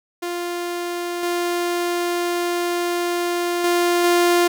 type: tone with level steps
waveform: sawtooth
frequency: 349.2 Hz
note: F4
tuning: in tune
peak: -20 / -16 / -12 / -10 dBFS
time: 0.22-4.48 s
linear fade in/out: 10 ms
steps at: 1.23 / 3.64 / 4.04 s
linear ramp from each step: 2 ms
effects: none